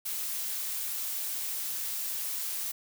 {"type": "noise", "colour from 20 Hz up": "blue", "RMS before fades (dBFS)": -34, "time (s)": [0.05, 2.72], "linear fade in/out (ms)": 10, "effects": []}